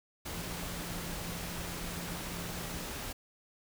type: tone in noise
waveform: sine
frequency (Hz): 172.6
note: F3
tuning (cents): -20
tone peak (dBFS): -44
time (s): 0.34-2.87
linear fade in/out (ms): 10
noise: pink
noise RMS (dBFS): -40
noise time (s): 0.25-3.13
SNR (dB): -7
effects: none